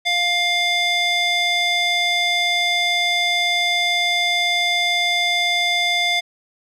square tone with band-pass filter, 703 Hz, F5, 11 cents sharp, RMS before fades -19 dBFS, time 0.05-6.21 s, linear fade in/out 20 ms, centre 3000 Hz, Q 2.3, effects none

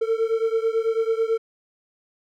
triangle beating tone pair, 447.3 / 456.4 Hz, A4 / A#4, +28 / -37 cents, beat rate 9.1 Hz, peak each -20 / -22 dBFS, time 0.01-1.38 s, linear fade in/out 10 ms, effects none

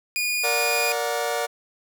sawtooth tone, 2446 Hz, D#7, 30 cents flat, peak -19 dBFS, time 0.16-0.92 s, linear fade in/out 0 ms
sawtooth chord, Bb augmented, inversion none, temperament just, 466.2 / 582.7 / 728.4 Hz, Bb4 / D5 / F#5, 0 / -14 / -27 cents, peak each -24 dBFS, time 0.43-1.47 s, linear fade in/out 20 ms
effects none

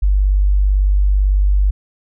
sine tone, 49 Hz, G1, in tune, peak -10 dBFS, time 0.02-1.71 s, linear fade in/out 10 ms, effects none

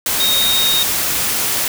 sine tone in noise, 3726 Hz, A#7, 2 cents flat, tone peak -14 dBFS, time 0.2-0.83 s, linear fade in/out 2 ms, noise white, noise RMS -18 dBFS, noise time 0.06-1.68 s, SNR +1 dB, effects none

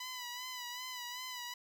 10% pulse tone with vibrato, 994 Hz, B5, 11 cents sharp, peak -33 dBFS, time 0-1.54 s, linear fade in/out 5 ms, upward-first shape sine, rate 2.6 Hz, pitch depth 48 cents each way, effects none

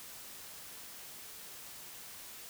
silence, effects white hiss -49 dBFS RMS until 2.49 s

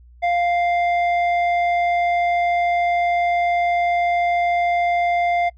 square tone with low-pass filter, 698.5 Hz, F5, in tune, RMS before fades -19 dBFS, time 0.22-5.5 s, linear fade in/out 20 ms, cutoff 1800 Hz, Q 1.6, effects noise-tail reverb RT60 0.1 s tail -25 dB re dry + added 60 Hz sine -44 dBFS peak until 5.57 s

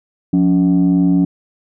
sine tone pair together, 178.37 / 281.6 Hz, F3 / C#4, +37 / +27 cents, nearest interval minor sixth, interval 790 cents, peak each -11 dBFS, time 0.33-1.25 s, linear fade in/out 5 ms, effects tanh soft clip ceiling -6 dBFS

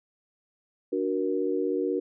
sine chord, D augmented, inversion none, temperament equal with one note detuned, 293.7 / 370 / 471 Hz, D4 / F#4 / A#4, 0 / 0 / +18 cents, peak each -30 / -28 / -29 dBFS, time 0.92-2 s, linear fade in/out 10 ms, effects none

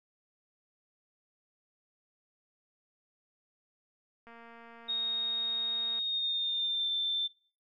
click train, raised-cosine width 0.5 ms, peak -38 dBFS, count 400, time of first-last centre 4.27-5.99 s, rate 232 Hz
sine tone with pitch glide, 3729 to 3556 Hz, A#7 to A7, 0 to +18 cents, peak -29 dBFS, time 4.88-7.28 s, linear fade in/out 20 ms, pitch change -82 cents, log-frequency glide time 5.99-6.9 s
effects noise-tail reverb RT60 0.4 s tail -19 dB re dry

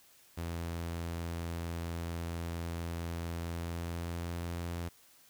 sawtooth tone with pitch glide, 84.4 to 85.78 Hz, E2 to F2, +41 to -31 cents, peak -32 dBFS, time 0.37-4.89 s, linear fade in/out 10 ms, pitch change +28 cents, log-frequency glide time 3.41-4.44 s, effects white hiss -62 dBFS RMS until 5.29 s

